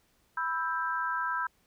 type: chord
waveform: sine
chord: E minor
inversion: second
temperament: just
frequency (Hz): 988.9 / 1318.5 / 1582.2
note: B5 / E6 / G6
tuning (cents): +2 / 0 / +16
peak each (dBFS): -33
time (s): 0.37-1.47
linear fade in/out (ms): 5
effects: pink hiss -69 dBFS RMS until 1.66 s